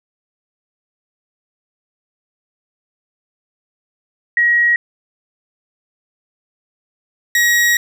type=tone pair in turn; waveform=sine / 40% pulse; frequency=1900 / 1900 Hz; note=A#6 / A#6; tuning=+33 / +33 cents; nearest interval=unison; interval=0 cents; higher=neither; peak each=-10 dBFS; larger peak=neither; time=4.37-4.76 / 7.35-7.77 s; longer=second; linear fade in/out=2 ms; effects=none